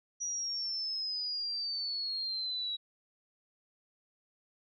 sine exponential sweep, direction down, 5830 to 3868 Hz, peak -33 dBFS, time 0.2-2.77 s, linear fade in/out 20 ms, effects none

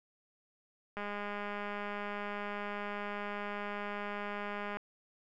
click train, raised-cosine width 0.5 ms, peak -25 dBFS, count 780, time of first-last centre 0.97-4.77 s, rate 205 Hz, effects none

